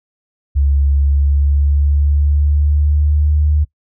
sine tone with pitch glide, 70 to 75.02 Hz, C#2 to D2, +18 to +37 cents, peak -10 dBFS, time 0.55-3.65 s, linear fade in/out 20 ms, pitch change +119 cents, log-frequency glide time 0.9-3.47 s, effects noise-tail reverb RT60 0.1 s tail -21 dB re dry

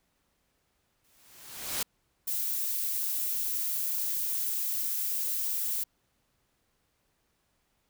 white noise with exponential growth, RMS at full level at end -29 dBFS, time 1.04-1.83 s, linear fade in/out 5 ms, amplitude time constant 170 ms
violet noise, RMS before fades -31 dBFS, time 2.27-5.84 s, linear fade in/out 10 ms
effects pink hiss -74 dBFS RMS until 7.89 s

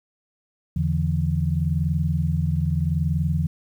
sine tone cluster, 83 / 146 / 166.8 Hz, E2 / D3 / E3, +12 / -10 / +21 cents, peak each -24 dBFS, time 0.76-3.47 s, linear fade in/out 5 ms, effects 9-bit

